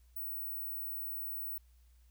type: tone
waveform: sine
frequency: 15880 Hz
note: B9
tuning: 8 cents sharp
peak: -37 dBFS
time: 0.16-1.58 s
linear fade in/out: 5 ms
effects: added 60 Hz sine -60 dBFS peak until 2.1 s + white hiss -75 dBFS RMS until 2.1 s